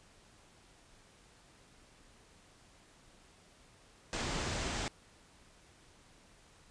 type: low-pass noise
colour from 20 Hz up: pink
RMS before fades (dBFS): -37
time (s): 4.13-4.88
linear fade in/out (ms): 0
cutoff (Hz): 8200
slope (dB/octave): 48
effects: pink hiss -62 dBFS RMS until 6.7 s + resampled to 22050 Hz